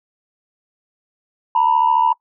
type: tone pair together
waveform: sine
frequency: 905 / 979 Hz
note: A5 / B5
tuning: +48 / -15 cents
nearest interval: minor second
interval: 137 cents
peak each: -14 dBFS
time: 1.55-2.13 s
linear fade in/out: 5 ms
effects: noise-tail reverb RT60 0.1 s tail -25 dB re dry + tanh soft clip ceiling -6 dBFS